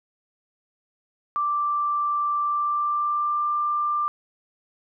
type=tone with pitch glide; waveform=sine; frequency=1174.7 to 1187.7 Hz; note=D6 to D6; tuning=0 to +19 cents; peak=-21 dBFS; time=1.36-4.08 s; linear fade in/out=0 ms; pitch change=+19 cents; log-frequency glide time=2.41-3.47 s; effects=none